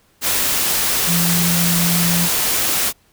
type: tone in noise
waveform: sine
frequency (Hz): 171.9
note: F3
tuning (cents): -27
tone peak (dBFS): -17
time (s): 1.06-2.29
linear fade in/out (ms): 50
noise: white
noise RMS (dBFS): -18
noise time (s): 0.21-2.93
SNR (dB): -2
effects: pink hiss -57 dBFS RMS until 3.12 s